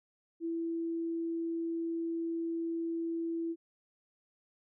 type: tone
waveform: sine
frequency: 332.2 Hz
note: E4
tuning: 13 cents sharp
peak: -32 dBFS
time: 0.4-3.56 s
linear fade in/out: 50 ms
effects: none